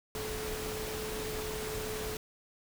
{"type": "tone in noise", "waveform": "sine", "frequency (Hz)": 432.1, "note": "A4", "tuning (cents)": -31, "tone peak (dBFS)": -38, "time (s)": [0.15, 2.17], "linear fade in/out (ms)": 2, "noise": "pink", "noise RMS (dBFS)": -39, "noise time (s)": [0.15, 2.17], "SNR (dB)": -2, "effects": []}